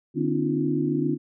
sine tone cluster, 149.7 / 252.2 / 279.4 / 307.5 / 349.5 Hz, D3 / B3 / C#4 / D#4 / F4, +33 / +36 / +14 / -20 / +1 cents, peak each -28 dBFS, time 0.14-1.18 s, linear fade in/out 50 ms, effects none

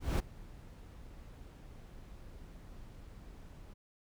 brown noise with ADSR envelope, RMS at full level -27 dBFS, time 0-3.74 s, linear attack 190 ms, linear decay 15 ms, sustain -24 dB, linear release 13 ms, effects none

